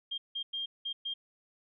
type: tone bursts at uneven times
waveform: sine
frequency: 3207 Hz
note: G7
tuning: 39 cents sharp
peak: -33 dBFS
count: 5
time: 0.11-0.18 / 0.35-0.43 / 0.53-0.66 / 0.85-0.93 / 1.05-1.14 s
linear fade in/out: 10 ms
effects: none